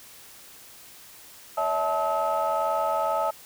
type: tone cluster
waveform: sine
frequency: 568 / 650 / 871 / 1284 Hz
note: C#5 / E5 / A5 / E6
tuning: +42 / -24 / -18 / -46 cents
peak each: -30 / -26 / -26 / -28 dBFS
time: 1.57-3.31 s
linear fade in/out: 10 ms
effects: tanh soft clip ceiling -16 dBFS + white hiss -48 dBFS RMS until 3.45 s